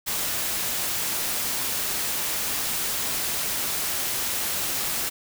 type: noise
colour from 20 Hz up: white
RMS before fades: -27 dBFS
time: 0.06-5.1 s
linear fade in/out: 20 ms
effects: none